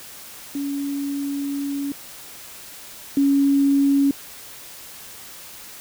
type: tone pair in turn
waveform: sine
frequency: 281.5 / 278.7 Hz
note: C#4 / C#4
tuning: +27 / +9 cents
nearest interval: unison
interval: 18 cents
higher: first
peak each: -23 / -14 dBFS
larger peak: second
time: 0.55-1.92 / 3.17-4.11 s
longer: first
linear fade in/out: 2 ms
effects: white hiss -40 dBFS RMS until 5.8 s